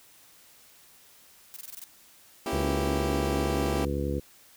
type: noise bursts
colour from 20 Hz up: blue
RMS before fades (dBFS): -41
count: 7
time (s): 1.54-1.84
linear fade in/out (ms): 0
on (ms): 24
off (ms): 22
type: chord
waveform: 20% pulse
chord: A# diminished seventh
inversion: none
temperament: equal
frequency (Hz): 233.1 / 277.2 / 329.6 / 392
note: A#3 / C#4 / E4 / G4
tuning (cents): 0 / 0 / 0 / 0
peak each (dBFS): -32 / -32 / -29 / -28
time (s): 2.46-3.85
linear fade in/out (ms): 2
type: harmonic tone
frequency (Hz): 70.4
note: C#2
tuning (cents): +27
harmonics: 1 / 2 / 3 / 4 / 5 / 6 / 7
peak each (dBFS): -31 / -34 / -36 / -35 / -35 / -39 / -35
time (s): 2.52-4.2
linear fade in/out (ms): 10
effects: white hiss -56 dBFS RMS until 4.56 s